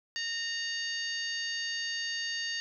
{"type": "harmonic tone with a mistuned harmonic", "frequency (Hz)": 920, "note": "A#5", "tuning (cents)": -23, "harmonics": [2, 3, 4, 5, 6, 7], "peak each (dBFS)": [-36, -40, -44, -36, -49, -44], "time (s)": [0.16, 2.6], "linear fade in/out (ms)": 0, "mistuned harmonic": 3, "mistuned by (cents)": 47, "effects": []}